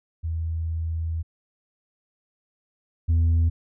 sine tone pair in turn, 81.6 / 82.64 Hz, E2 / E2, -17 / +5 cents, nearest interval unison, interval 22 cents, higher second, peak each -24 / -14 dBFS, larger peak second, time 0.23-1.23 / 3.08-3.5 s, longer first, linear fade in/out 20 ms, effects tanh soft clip ceiling -16 dBFS

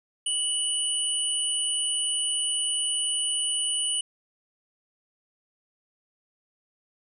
sine tone pair together, 2958 / 9375 Hz, F#7 / D9, -1 / -4 cents, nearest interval octave + minor sixth, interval 1997 cents, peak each -27 dBFS, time 0.26-4.01 s, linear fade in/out 5 ms, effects none

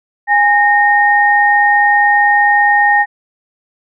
sine tone pair together, 823 / 1847.6 Hz, G#5 / A#6, -16 / -16 cents, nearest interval octave + major second, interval 1400 cents, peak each -10 dBFS, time 0.27-3.06 s, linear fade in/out 50 ms, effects none

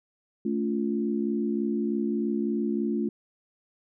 sine chord, A augmented, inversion none, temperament equal with one note detuned, 220 / 283.3 / 349.2 Hz, A3 / C#4 / E#4, 0 / +38 / 0 cents, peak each -27 / -31 / -30 dBFS, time 0.45-3.09 s, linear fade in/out 5 ms, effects none

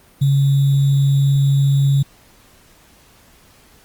sine tone with sample-and-hold, 138.59 Hz, C#3, in tune, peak -11 dBFS, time 0.21-2.03 s, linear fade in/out 10 ms, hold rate 3675 Hz, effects pink hiss -50 dBFS RMS until 3.84 s + Opus 32 kbps

